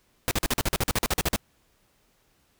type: noise bursts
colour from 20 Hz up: pink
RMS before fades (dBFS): -24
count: 15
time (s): 0.28-1.361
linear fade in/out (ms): 0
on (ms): 31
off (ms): 44
effects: pink hiss -66 dBFS RMS until 2.59 s